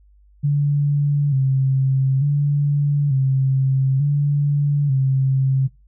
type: tone with vibrato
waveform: sine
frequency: 138.9 Hz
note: C#3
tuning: 4 cents sharp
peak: -14 dBFS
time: 0.43-5.68 s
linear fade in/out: 20 ms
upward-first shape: square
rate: 0.56 Hz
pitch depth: 66 cents each way
effects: noise-tail reverb RT60 0.2 s tail -19 dB re dry + added 50 Hz sine -49 dBFS peak until 5.87 s